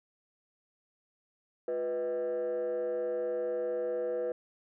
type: tone with frequency modulation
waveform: sine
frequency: 493.9 Hz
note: B4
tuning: in tune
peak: -28 dBFS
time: 1.68-4.32 s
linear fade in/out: 2 ms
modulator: 140 Hz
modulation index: 0.7
effects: tanh soft clip ceiling -28 dBFS